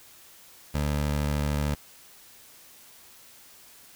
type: tone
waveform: 20% pulse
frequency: 73.42 Hz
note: D2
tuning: in tune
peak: -20 dBFS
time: 0.74-1.75 s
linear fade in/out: 10 ms
effects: white hiss -52 dBFS RMS until 3.95 s